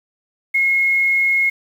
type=tone with quantisation; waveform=sine; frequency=2162 Hz; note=C#7; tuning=44 cents flat; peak=-13 dBFS; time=0.54-1.5 s; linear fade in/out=10 ms; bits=7; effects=none